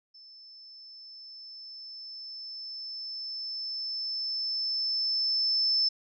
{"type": "tone with level ramp", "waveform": "sine", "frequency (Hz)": 5274, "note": "E8", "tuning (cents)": 0, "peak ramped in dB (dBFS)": [-49, -22], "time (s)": [0.14, 5.89], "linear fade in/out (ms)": 10, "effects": []}